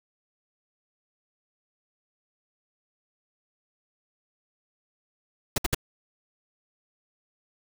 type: noise bursts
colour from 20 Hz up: pink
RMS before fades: -23 dBFS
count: 3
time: 5.56-5.747 s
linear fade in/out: 5 ms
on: 21 ms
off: 62 ms
effects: none